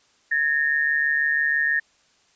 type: tone pair together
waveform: sine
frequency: 1686 / 1832.1 Hz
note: G#6 / A#6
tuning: +26 / -30 cents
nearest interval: minor second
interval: 144 cents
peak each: -24 / -20 dBFS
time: 0.31-1.8 s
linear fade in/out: 10 ms
effects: white hiss -61 dBFS RMS until 2.35 s + resampled to 16000 Hz